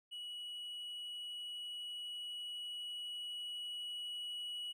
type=tone with level ramp; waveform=triangle; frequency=2928 Hz; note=F#7; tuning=19 cents flat; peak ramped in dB=-42 to -39 dBFS; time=0.11-4.73 s; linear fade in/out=20 ms; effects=none